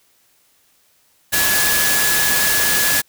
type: tone in noise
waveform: sine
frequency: 1696 Hz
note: G#6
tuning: 36 cents sharp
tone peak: -20 dBFS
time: 1.32-3.02 s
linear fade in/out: 20 ms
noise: white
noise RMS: -17 dBFS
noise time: 1.32-3.02 s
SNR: -6 dB
effects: white hiss -58 dBFS RMS until 3.08 s